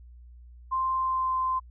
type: tone with pitch glide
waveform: sine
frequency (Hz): 1046.5 to 1037.5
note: C6 to C6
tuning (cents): 0 to -15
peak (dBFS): -24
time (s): 0.71-1.6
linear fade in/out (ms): 20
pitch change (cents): -15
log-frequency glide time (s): 0.96-1.36
effects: added 60 Hz sine -46 dBFS peak until 1.7 s